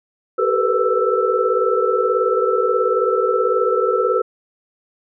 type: tone cluster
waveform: sine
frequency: 384.6 / 439.9 / 483.5 / 502 / 1323 Hz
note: G4 / A4 / B4 / B4 / E6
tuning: -33 / 0 / -37 / +28 / +6 cents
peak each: -21 dBFS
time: 0.38-4.22 s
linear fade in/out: 10 ms
effects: none